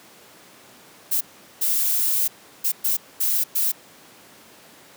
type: noise bursts at uneven times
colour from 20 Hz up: violet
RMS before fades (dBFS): -21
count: 6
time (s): 1.11-1.21 / 1.61-2.28 / 2.64-2.72 / 2.84-2.97 / 3.2-3.44 / 3.55-3.72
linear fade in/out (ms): 10
effects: pink hiss -48 dBFS RMS until 4.96 s + high-pass 200 Hz 12 dB/octave